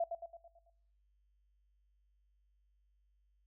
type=tone with echo; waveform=sine; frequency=675 Hz; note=E5; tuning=41 cents sharp; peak=-30 dBFS; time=0-0.04 s; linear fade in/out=5 ms; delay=110 ms; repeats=6; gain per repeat=-6 dB; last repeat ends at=0.7 s; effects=noise-tail reverb RT60 0.8 s tail -22 dB re dry + added 50 Hz sine -70 dBFS peak until 3.46 s